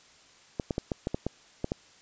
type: clicks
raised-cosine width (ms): 2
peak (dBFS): -15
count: 9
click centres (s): 0.598 / 0.708 / 0.781 / 0.918 / 1.071 / 1.145 / 1.266 / 1.644 / 1.719
effects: white hiss -57 dBFS RMS until 2.01 s + resampled to 16000 Hz